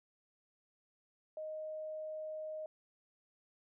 sine tone, 622.3 Hz, D#5, in tune, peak -40 dBFS, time 1.37-2.66 s, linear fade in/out 2 ms, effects none

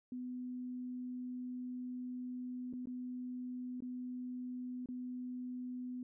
sine tone with dropouts, 250 Hz, B3, 21 cents sharp, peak -40 dBFS, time 0.12-6.03 s, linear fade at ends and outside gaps 2 ms, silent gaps 2.728-2.735 / 2.857-2.871 / 3.805-3.822 / 4.859-4.887 s, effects none

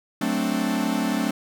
45% pulse chord, D dominant seventh, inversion first, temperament equal, 185 / 220 / 261.6 / 293.7 Hz, F#3 / A3 / C4 / D4, 0 / 0 / 0 / 0 cents, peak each -30 / -26 / -27 / -28 dBFS, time 0.21-1.31 s, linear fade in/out 5 ms, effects none

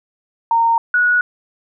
sine tone pair in turn, 921 / 1462 Hz, A#5 / F#6, -21 / -21 cents, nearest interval minor sixth, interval 800 cents, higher second, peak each -11 dBFS, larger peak neither, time 0.51-0.78 / 0.94-1.21 s, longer neither, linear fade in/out 2 ms, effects none

